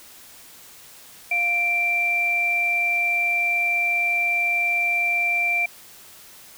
sine tone pair together, 700 / 2355 Hz, F5 / D7, +4 / +4 cents, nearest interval octave + major sixth, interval 2100 cents, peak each -30 / -19 dBFS, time 1.31-5.66 s, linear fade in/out 5 ms, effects white hiss -46 dBFS RMS until 6.57 s

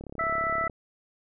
click train, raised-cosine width 2 ms, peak -26 dBFS, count 25, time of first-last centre 0.01-0.698 s, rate 34.9 Hz
harmonic tone, 659.3 Hz, E5, in tune, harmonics 1 / 2 / 3, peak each -32 / -27 / -31 dBFS, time 0.19-0.68 s, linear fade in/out 5 ms
effects none

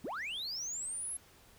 sine linear sweep, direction up, 156.3 to 11175 Hz, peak -34 dBFS, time 0.04-1.17 s, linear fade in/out 5 ms, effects tanh soft clip ceiling -36 dBFS + pink hiss -61 dBFS RMS until 1.58 s

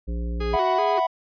harmonic tone, 58.27 Hz, A#1, in tune, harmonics 1 / 3 / 5 / 7 / 9, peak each -25 / -35 / -39 / -42 / -44 dBFS, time 0.07-0.57 s, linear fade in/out 20 ms
45% pulse tone with vibrato, 392 Hz, G4, in tune, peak -26 dBFS, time 0.4-1 s, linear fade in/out 10 ms, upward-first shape square, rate 2.6 Hz, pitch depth 90 cents each way
triangle chord, E suspended second, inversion none, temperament just, 659.3 / 741.7 / 988.9 Hz, E5 / F#5 / B5, 0 / +4 / +2 cents, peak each -22 dBFS, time 0.53-1.07 s, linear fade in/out 10 ms
effects resampled to 11025 Hz

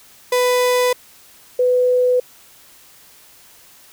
35% pulse / sine tone pair in turn, 497 / 499 Hz, B4 / B4, +11 / +18 cents, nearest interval unison, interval 7 cents, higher second, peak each -12 dBFS, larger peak neither, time 0.32-0.93 / 1.59-2.2 s, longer neither, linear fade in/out 5 ms, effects white hiss -47 dBFS RMS until 3.92 s

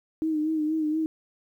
sine tone with vibrato, 311.1 Hz, D#4, in tune, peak -23 dBFS, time 0.22-1.06 s, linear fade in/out 0 ms, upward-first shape sine, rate 4.2 Hz, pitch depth 47 cents each way, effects 10-bit

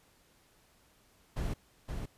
brown noise with echo, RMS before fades -34 dBFS, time 1.36-1.54 s, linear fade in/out 10 ms, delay 520 ms, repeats 1, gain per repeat -4 dB, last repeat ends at 2.06 s, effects pink hiss -66 dBFS RMS until 2.17 s + resampled to 32000 Hz

